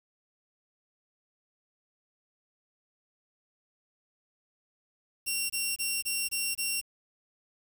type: tone bursts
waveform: 10% pulse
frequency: 2744 Hz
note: F7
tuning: 31 cents flat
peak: -20 dBFS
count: 6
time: 5.26-6.815 s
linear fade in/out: 20 ms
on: 240 ms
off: 23 ms
effects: 8-bit